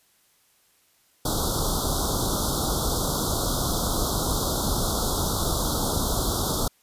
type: band-stop noise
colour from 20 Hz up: pink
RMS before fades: -25 dBFS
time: 1.25-6.68 s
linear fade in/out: 5 ms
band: 1400 to 3400 Hz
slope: 96 dB/octave
effects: white hiss -63 dBFS RMS until 6.82 s + resampled to 32000 Hz